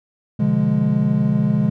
triangle chord, B diminished seventh, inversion none, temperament equal with one note detuned, 126.14 / 146.83 / 174.61 / 207.7 Hz, B2 / D3 / F3 / Ab3, +37 / 0 / 0 / 0 cents, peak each -21 / -18 / -21 / -16 dBFS, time 0.39-1.7 s, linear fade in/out 10 ms, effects none

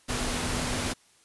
sine tone in noise, 246.9 Hz, B3, in tune, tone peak -36 dBFS, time 0.08-0.94 s, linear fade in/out 20 ms, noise pink, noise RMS -30 dBFS, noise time 0.08-0.94 s, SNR -9 dB, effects white hiss -61 dBFS RMS until 1.24 s + resampled to 24000 Hz

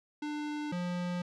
square tone pair in turn, 298.1 / 177.25 Hz, D4 / F3, +26 / +26 cents, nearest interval major sixth, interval 900 cents, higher first, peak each -35 / -33 dBFS, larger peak second, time 0.22-0.72 / 0.72-1.22 s, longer neither, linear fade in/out 5 ms, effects low-pass 5000 Hz 12 dB/octave

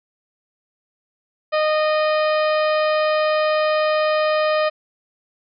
harmonic tone with a mistuned harmonic, 616 Hz, D#5, 17 cents flat, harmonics 1 / 2 / 3 / 4 / 5 / 6 / 7 / 8, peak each -17 / -23 / -28 / -30 / -34 / -39 / -37 / -37 dBFS, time 1.52-4.7 s, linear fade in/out 20 ms, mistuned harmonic 7, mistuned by -60 cents, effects none

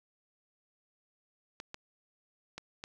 clicks, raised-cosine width 0.2 ms, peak -24 dBFS, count 4, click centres 1.601 / 1.744 / 2.58 / 2.839 s, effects none

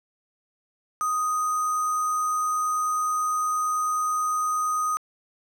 sine tone with sample-and-hold, 1244.5 Hz, D#6, in tune, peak -22 dBFS, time 1.01-4.97 s, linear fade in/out 0 ms, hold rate 7350 Hz, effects low-pass 12000 Hz 12 dB/octave

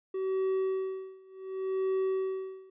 triangle tone with tremolo, 380.3 Hz, F#4, 48 cents sharp, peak -24 dBFS, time 0.14-2.7 s, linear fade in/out 5 ms, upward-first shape sine, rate 0.68 Hz, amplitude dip 95%, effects resampled to 8000 Hz

